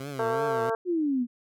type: tone with vibrato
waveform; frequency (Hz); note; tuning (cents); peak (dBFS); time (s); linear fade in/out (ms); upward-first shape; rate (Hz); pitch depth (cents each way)
15% pulse; 130.81; C3; 0; -28; 0-0.7; 2; triangle; 2.8; 200
type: harmonic tone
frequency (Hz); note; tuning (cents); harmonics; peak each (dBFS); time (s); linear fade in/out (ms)
225.8; A3; +45; 2 / 3 / 4 / 5 / 6 / 7; -27 / -31 / -33 / -35 / -37 / -38; 0.19-0.75; 2
type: exponential sweep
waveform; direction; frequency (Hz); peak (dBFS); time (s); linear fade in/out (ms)
sine; down; 370 to 233.2; -23; 0.85-1.27; 50
effects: none